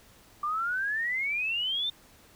sine exponential sweep, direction up, 1170 to 3638 Hz, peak -27 dBFS, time 0.43-1.9 s, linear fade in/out 5 ms, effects pink hiss -57 dBFS RMS until 2.35 s

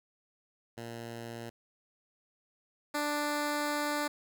10% pulse tone pair in turn, 116.54 / 294.6 Hz, A#2 / D4, 0 / +6 cents, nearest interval octave + major third, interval 1606 cents, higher second, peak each -32 / -22 dBFS, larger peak second, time 0.77-1.5 / 2.94-4.08 s, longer second, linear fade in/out 10 ms, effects none

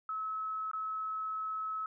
sine tone with dropouts, 1292 Hz, E6, 35 cents flat, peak -34 dBFS, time 0.09-1.86 s, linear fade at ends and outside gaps 2 ms, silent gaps 0.714-0.733 s, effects none

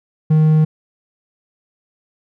triangle tone, 155.7 Hz, D#3, 2 cents sharp, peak -7 dBFS, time 0.3-0.65 s, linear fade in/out 10 ms, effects none

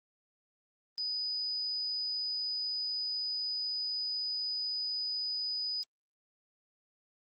sine tone, 4978 Hz, D#8, in tune, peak -32 dBFS, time 0.98-5.83 s, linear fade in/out 0 ms, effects Opus 24 kbps

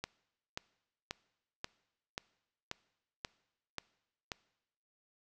click train, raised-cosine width 0.2 ms, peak -20 dBFS, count 9, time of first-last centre 0.04-4.318 s, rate 1.87 Hz, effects noise-tail reverb RT60 0.9 s tail -22 dB re dry

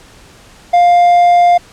triangle tone, 702 Hz, F5, 9 cents sharp, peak -3 dBFS, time 0.73-1.58 s, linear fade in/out 10 ms, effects pink hiss -41 dBFS RMS until 1.72 s + low-pass 9000 Hz 12 dB/octave

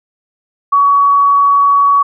sine tone, 1128 Hz, C#6, 30 cents sharp, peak -6 dBFS, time 0.72-2.03 s, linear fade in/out 10 ms, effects none

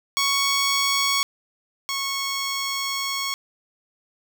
10% pulse tone pair in turn, 1112 / 1101.1 Hz, C#6 / C#6, +5 / -12 cents, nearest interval unison, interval 17 cents, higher first, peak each -11 / -16 dBFS, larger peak first, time 0.17-1.23 / 1.89-3.34 s, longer second, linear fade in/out 0 ms, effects none

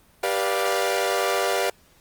sawtooth chord, G dominant seventh, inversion none, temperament equal with one note detuned, 392 / 486.2 / 587.3 / 698.5 Hz, G4 / B4 / D5 / F5, 0 / -27 / 0 / 0 cents, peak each -23 dBFS, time 0.23-1.7 s, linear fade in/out 5 ms, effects pink hiss -57 dBFS RMS until 2 s + Opus 32 kbps

